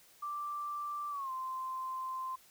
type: tone with pitch glide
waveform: sine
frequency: 1174.7 to 1040.5 Hz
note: D6 to C6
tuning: 0 to -10 cents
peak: -36 dBFS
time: 0.22-2.36 s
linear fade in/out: 10 ms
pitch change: -210 cents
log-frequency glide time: 1.1-1.31 s
effects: white hiss -62 dBFS RMS until 2.5 s